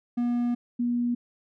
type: tone pair in turn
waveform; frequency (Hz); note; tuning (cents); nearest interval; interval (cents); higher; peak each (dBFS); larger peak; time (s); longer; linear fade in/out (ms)
triangle / sine; 240.8 / 240.8; B3 / B3; -44 / -44; unison; 0; neither; -21 / -23; first; 0.17-0.55 / 0.79-1.15; first; 10
effects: none